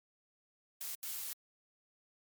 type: noise bursts at uneven times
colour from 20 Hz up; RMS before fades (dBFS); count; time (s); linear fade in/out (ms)
blue; -41; 2; 0.81-0.95 / 1.03-1.33; 0
effects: MP3 96 kbps